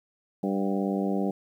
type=harmonic tone with a mistuned harmonic; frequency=98 Hz; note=G2; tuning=in tune; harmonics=2 / 3 / 4 / 5 / 6 / 7 / 8; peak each=-27 / -31 / -33 / -35 / -37 / -38 / -39 dBFS; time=0.43-1.31 s; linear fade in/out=5 ms; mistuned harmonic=7; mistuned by=+45 cents; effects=10-bit